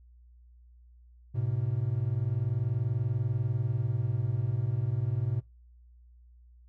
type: tone pair together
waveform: triangle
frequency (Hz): 107.3 / 127.6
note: A2 / C3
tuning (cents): -43 / -43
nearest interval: minor third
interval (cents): 300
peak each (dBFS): -28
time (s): 1.34-5.41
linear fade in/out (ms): 20
effects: noise-tail reverb RT60 0.2 s tail -20 dB re dry + added 60 Hz sine -53 dBFS peak until 6.68 s